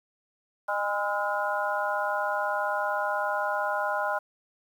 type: harmonic tone with a mistuned harmonic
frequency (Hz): 204.1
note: G#3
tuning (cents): -30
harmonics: 3 / 4 / 5 / 6 / 7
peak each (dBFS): -31 / -31 / -32 / -38 / -31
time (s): 0.68-4.19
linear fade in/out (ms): 10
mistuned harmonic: 6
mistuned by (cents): +94
effects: 9-bit